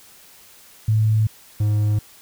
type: tone pair in turn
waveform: sine / triangle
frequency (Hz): 108.9 / 105.31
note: A2 / G#2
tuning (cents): -17 / +25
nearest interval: minor second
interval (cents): 58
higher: first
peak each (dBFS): -14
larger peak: neither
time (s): 0.88-1.27 / 1.6-1.99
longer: neither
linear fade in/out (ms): 5
effects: white hiss -48 dBFS RMS until 2.21 s